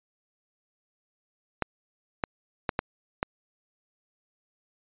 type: clicks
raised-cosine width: 0.5 ms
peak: -10 dBFS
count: 5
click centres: 1.623 / 2.238 / 2.692 / 2.791 / 3.229 s
effects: resampled to 8000 Hz